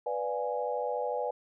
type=chord; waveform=sine; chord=B diminished seventh; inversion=none; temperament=equal; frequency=493.9 / 587.3 / 698.5 / 830.6 Hz; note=B4 / D5 / F5 / Ab5; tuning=0 / 0 / 0 / 0 cents; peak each=-33 / -35 / -39 / -35 dBFS; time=0.06-1.31 s; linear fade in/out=5 ms; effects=none